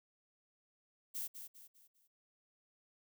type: noise with echo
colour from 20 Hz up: violet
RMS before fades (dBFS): -41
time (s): 1.14-1.28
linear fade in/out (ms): 20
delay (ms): 200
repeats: 4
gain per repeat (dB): -8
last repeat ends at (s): 2.08
effects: none